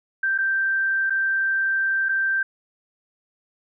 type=tone with dropouts; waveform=sine; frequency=1568 Hz; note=G6; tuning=in tune; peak=-19 dBFS; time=0.23-2.43 s; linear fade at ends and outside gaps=5 ms; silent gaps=0.379-0.385 / 1.098-1.104 / 2.087-2.091 s; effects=none